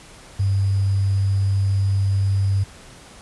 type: tone with sample-and-hold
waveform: sine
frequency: 98 Hz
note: G2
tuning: in tune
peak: -16 dBFS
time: 0.39-2.64 s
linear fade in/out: 10 ms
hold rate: 4900 Hz
effects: pink hiss -44 dBFS RMS until 3.21 s + resampled to 24000 Hz